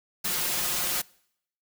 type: noise with comb filter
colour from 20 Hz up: white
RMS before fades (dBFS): -28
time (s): 0.24-1.02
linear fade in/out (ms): 10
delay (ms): 5.6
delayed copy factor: +0.8
effects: noise-tail reverb RT60 0.7 s tail -24 dB re dry